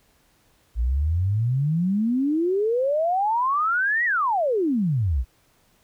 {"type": "exponential two-way sweep", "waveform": "sine", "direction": "up then down", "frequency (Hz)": [54.9, 1974, 54.9], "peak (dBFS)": -19, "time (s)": [0.75, 5.25], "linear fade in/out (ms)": 50, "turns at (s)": 4.05, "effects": ["pink hiss -62 dBFS RMS until 5.83 s"]}